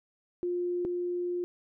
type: tone pair in turn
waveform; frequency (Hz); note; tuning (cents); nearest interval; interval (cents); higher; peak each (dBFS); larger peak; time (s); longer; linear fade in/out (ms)
sine; 353.6 / 353.6; F4 / F4; +22 / +22; unison; 0; neither; -28 / -29; first; 0.43-0.85 / 0.85-1.44; second; 0
effects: none